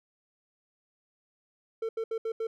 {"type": "tone bursts at uneven times", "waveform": "triangle", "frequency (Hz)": 450, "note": "A4", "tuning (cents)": 39, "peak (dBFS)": -27, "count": 5, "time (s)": [[1.82, 1.89], [1.97, 2.04], [2.11, 2.18], [2.25, 2.32], [2.4, 2.47]], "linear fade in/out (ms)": 5, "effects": []}